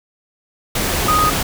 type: tone in noise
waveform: sine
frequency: 1244.5 Hz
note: D#6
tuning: in tune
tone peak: -13 dBFS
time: 1.08-1.3 s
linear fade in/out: 5 ms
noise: pink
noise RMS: -19 dBFS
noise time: 0.75-1.43 s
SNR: +3 dB
effects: none